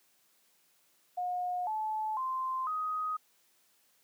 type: tone with pitch steps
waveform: sine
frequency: 720 / 866.2 / 1042 / 1253.6 Hz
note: F#5 / A5 / C6 / D#6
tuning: -47 / -27 / -7 / +13 cents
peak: -31 dBFS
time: 1.17-3.17 s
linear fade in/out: 10 ms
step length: 500 ms
effects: white hiss -69 dBFS RMS until 4.03 s + high-pass 150 Hz 12 dB/octave